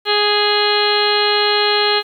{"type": "harmonic tone", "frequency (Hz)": 415.3, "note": "G#4", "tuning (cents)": 0, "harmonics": [1, 2, 3, 4, 5, 6, 7, 8, 9, 10], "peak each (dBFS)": [-18, -21, -23, -23, -26, -26, -23, -23, -30, -19], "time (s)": [0.05, 2.03], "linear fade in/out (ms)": 50, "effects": ["8-bit"]}